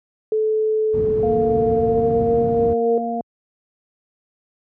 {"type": "tone with pitch glide", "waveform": "sine", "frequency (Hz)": [434.3, 462.8], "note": ["A4", "A#4"], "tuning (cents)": [-23, -13], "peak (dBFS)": -16, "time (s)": [0.32, 2.98], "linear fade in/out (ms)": 2, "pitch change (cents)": 110, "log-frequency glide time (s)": [1.27, 2.33]}
{"type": "low-pass noise", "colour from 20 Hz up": "white", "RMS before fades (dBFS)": -27, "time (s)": [0.93, 2.74], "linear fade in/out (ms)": 10, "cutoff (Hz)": 170, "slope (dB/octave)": 12}
{"type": "harmonic tone", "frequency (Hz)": 233.1, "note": "A#3", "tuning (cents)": 0, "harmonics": [1, 2, 3], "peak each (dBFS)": [-25, -29, -24], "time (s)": [1.23, 3.21], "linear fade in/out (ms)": 2}
{"effects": ["high-pass 60 Hz 12 dB/octave"]}